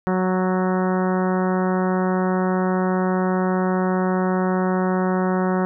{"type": "harmonic tone with a mistuned harmonic", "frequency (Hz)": 185, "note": "F#3", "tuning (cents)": 0, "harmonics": [1, 2, 3, 4, 5, 6, 7, 8, 9, 10], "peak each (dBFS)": [-20, -24, -28, -29, -31, -32, -34, -35, -41, -39], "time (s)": [0.07, 5.65], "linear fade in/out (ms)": 0, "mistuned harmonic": 7, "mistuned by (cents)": 16, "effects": []}